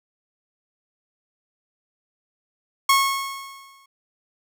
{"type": "tone with exponential decay", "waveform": "sawtooth", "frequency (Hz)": 1094, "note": "C#6", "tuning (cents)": -23, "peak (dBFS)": -9, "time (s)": [2.89, 3.86], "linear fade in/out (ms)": 5, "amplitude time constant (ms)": 210, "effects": []}